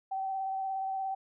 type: tone with vibrato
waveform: sine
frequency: 770 Hz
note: G5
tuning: 31 cents flat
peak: -31 dBFS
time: 0.11-1.15 s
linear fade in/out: 10 ms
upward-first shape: square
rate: 17 Hz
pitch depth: 13 cents each way
effects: none